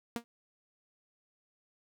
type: tone with exponential decay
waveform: sawtooth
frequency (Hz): 234.9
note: A#3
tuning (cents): +13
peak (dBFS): -26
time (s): 0.16-0.24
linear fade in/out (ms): 0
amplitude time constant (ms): 17
effects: none